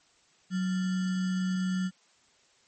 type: tone with sample-and-hold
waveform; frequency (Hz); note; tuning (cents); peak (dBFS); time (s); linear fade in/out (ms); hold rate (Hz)
sine; 185.2; F#3; +2; -26; 0.5-1.91; 50; 1575
effects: white hiss -64 dBFS RMS until 2.67 s + MP3 32 kbps